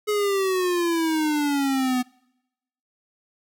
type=exponential sweep; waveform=square; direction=down; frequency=424.6 to 247.9 Hz; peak=-21 dBFS; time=0.07-2.03 s; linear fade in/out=20 ms; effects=noise-tail reverb RT60 0.9 s tail -26 dB re dry